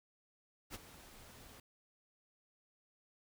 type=noise with ADSR envelope; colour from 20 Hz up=pink; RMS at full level=-44 dBFS; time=0.7-1.6 s; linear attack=46 ms; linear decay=23 ms; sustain=-13 dB; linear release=3 ms; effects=none